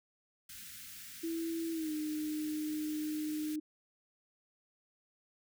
white band-stop noise, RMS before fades -49 dBFS, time 0.49-3.56 s, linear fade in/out 5 ms, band 270 to 1400 Hz, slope 48 dB/octave
sine tone with pitch glide, 329.6 to 305.8 Hz, E4 to D#4, 0 to -30 cents, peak -34 dBFS, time 1.23-3.6 s, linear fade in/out 10 ms, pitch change -130 cents, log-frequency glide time 1.72-1.92 s
effects none

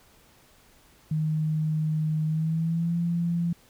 sine tone with pitch glide, 155.56 to 170.62 Hz, D#3 to F3, 0 to -40 cents, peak -23 dBFS, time 1.11-3.53 s, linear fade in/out 5 ms, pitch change +160 cents, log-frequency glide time 2.26-2.96 s, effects pink hiss -58 dBFS RMS until 3.69 s

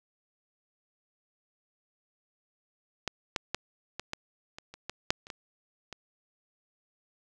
clicks, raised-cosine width 0.2 ms, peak -13 / -11 / -12 / -18 / -16 / -25 / -28 / -18 / -6 / -30 / -21 / -23 dBFS, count 12, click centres 3.077 / 3.362 / 3.546 / 3.996 / 4.134 / 4.585 / 4.74 / 4.896 / 5.105 / 5.269 / 5.302 / 5.927 s, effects none

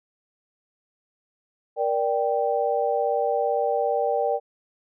sine chord, G minor, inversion first, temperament just, 470.4 / 588 / 784 Hz, Bb4 / D5 / G5, +16 / +2 / 0 cents, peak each -25 dBFS, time 1.76-4.4 s, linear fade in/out 50 ms, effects none

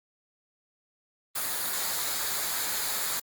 white noise with comb filter, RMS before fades -30 dBFS, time 1.35-3.2 s, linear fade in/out 10 ms, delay 0.35 ms, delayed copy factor -0.5, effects Opus 32 kbps

